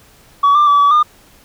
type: tone with pitch steps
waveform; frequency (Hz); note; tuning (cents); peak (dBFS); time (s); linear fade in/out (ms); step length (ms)
sine; 1134 / 1187 / 1151 / 1144 / 1212; C#6 / D6 / D6 / D6 / D#6; +39 / +18 / -35 / -46 / -46; -5; 0.43-1.03; 10; 120
effects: tanh soft clip ceiling -6 dBFS + pink hiss -47 dBFS RMS until 1.44 s